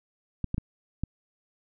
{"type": "clicks", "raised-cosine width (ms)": 5, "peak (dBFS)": -16, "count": 4, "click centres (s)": [0.443, 0.544, 0.581, 1.036], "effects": []}